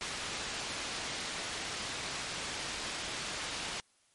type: low-pass noise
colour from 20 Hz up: white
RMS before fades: -39 dBFS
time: 0.01-3.8 s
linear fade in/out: 0 ms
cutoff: 4800 Hz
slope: 12 dB/octave
effects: white hiss -69 dBFS RMS until 4.14 s + MP3 48 kbps